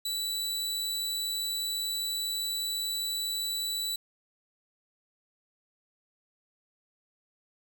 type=tone; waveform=sawtooth; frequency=3951 Hz; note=B7; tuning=in tune; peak=-27 dBFS; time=0.05-3.96 s; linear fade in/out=5 ms; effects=none